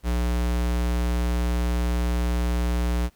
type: tone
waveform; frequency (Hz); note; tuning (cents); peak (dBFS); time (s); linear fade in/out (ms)
square; 60; B1; -49; -22; 0.03-3.1; 50
effects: pink hiss -62 dBFS RMS until 3.15 s